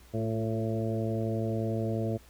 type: harmonic tone with a mistuned harmonic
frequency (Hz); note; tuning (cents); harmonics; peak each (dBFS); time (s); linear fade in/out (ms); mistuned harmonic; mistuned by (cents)
111.4; A2; +22; 1 / 2 / 3 / 4 / 5 / 6; -31 / -34 / -36 / -37 / -38 / -39; 0.13-2.18; 20; 3; +28
effects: added 60 Hz sine -54 dBFS peak until 2.29 s + pink hiss -58 dBFS RMS until 2.29 s